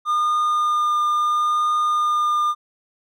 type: tone with vibrato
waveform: triangle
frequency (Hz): 1212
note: D#6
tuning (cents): -46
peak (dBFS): -15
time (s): 0.05-2.55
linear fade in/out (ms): 50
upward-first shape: triangle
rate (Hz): 0.74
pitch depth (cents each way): 11
effects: none